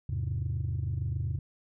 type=chord; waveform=sine; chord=E augmented; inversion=none; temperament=equal; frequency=82.41 / 103.83 / 130.81 Hz; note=E2 / G#2 / B#2; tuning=0 / 0 / 0 cents; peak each=-32 dBFS; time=0.09-1.39 s; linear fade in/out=5 ms; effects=tanh soft clip ceiling -24 dBFS